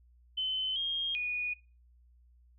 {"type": "tone with pitch steps", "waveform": "sine", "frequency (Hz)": [3051, 3234, 2462], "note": ["G7", "G#7", "D#7"], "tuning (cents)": [-48, -47, -19], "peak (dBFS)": -30, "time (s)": [0.37, 1.54], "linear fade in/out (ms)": 10, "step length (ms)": 390, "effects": ["noise-tail reverb RT60 0.3 s tail -19 dB re dry", "added 60 Hz sine -59 dBFS peak until 2.58 s"]}